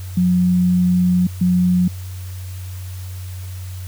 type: tone bursts at uneven times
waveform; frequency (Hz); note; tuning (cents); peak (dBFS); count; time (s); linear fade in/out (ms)
sine; 180; F#3; -47; -12; 2; 0.17-1.27 / 1.41-1.88; 5
effects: added 92 Hz sine -27 dBFS peak until 3.87 s + white hiss -42 dBFS RMS until 3.87 s